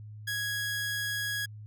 sawtooth tone, 1661.2 Hz, G#6, in tune, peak -27 dBFS, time 0.27-1.46 s, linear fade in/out 10 ms, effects added 106 Hz sine -42 dBFS peak until 1.66 s

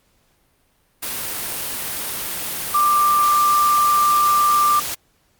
sine tone in noise, 1184 Hz, D6, 14 cents sharp, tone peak -13 dBFS, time 2.74-4.8 s, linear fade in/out 10 ms, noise white, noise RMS -26 dBFS, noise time 1.02-4.95 s, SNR +10 dB, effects pink hiss -62 dBFS RMS until 5.39 s + Opus 48 kbps

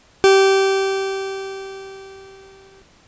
40% pulse tone with exponential decay, 388 Hz, G4, 18 cents flat, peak -7 dBFS, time 0.24-2.82 s, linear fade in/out 0 ms, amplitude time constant 560 ms, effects pink hiss -52 dBFS RMS until 3.07 s + resampled to 16000 Hz

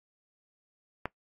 click, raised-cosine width 0.5 ms, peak -16 dBFS, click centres 1.056 s, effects noise-tail reverb RT60 0.1 s tail -20 dB re dry + AAC 32 kbps

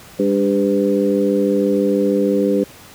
harmonic tone with a mistuned harmonic, 100 Hz, G2, 35 cents sharp, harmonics 2 / 3 / 4 / 5, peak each -19 / -19 / -19 / -19 dBFS, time 0.19-2.64 s, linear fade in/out 5 ms, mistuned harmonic 3, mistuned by -36 cents, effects pink hiss -41 dBFS RMS until 2.94 s + high-pass 60 Hz 12 dB/octave

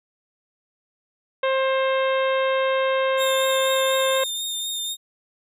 harmonic tone, 530 Hz, C5, 22 cents sharp, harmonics 1 / 2 / 3 / 4 / 5 / 6 / 7, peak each -20 / -26 / -30 / -32 / -34 / -36 / -37 dBFS, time 1.43-4.24 s, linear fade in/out 5 ms
sawtooth tone with vibrato, 3651 Hz, A#7, 37 cents flat, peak -23 dBFS, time 3.17-4.97 s, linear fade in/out 50 ms, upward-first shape triangle, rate 4.1 Hz, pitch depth 28 cents each way
effects none

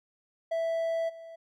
triangle tone with level steps, 659.3 Hz, E5, in tune, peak -25 / -41 dBFS, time 0.51-1.36 s, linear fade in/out 10 ms, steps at 1.08 s, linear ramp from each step 20 ms, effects none

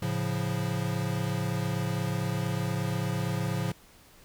square chord, A augmented, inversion none, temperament equal, 110 / 138.59 / 174.61 Hz, A2 / C#3 / E#3, 0 / 0 / 0 cents, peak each -33 dBFS, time 0.02-3.72 s, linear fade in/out 5 ms, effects pink hiss -56 dBFS RMS until 4.24 s

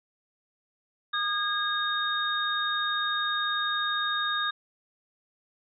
sine tone cluster, 1224 / 1637 / 3711 Hz, D#6 / G#6 / A#7, -29 / -25 / -9 cents, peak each -30 dBFS, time 1.13-4.51 s, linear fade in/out 10 ms, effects none

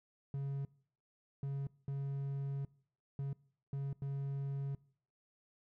triangle tone bursts at uneven times, 138.59 Hz, C#3, in tune, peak -34 dBFS, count 6, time 0.34-0.65 / 1.43-1.67 / 1.88-2.65 / 3.19-3.33 / 3.73-3.93 / 4.02-4.75 s, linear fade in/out 2 ms, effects noise-tail reverb RT60 0.6 s tail -23 dB re dry

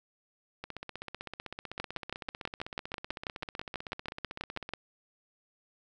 two click trains, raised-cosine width 0.3 ms, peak -23 / -18 dBFS, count 65 / 19, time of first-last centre 0.64-4.691 / 1.8-4.736 s, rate 15.8 / 6.13 Hz, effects none

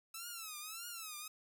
5% pulse tone with vibrato, 1309 Hz, E6, 13 cents flat, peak -33 dBFS, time 0.14-1.28 s, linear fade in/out 5 ms, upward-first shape triangle, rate 1.7 Hz, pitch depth 170 cents each way, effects none

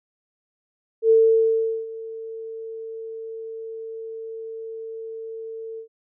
sine tone with ADSR envelope, 448.5 Hz, A4, 33 cents sharp, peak -11 dBFS, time 1.02-5.88 s, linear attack 82 ms, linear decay 760 ms, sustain -20 dB, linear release 96 ms, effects none

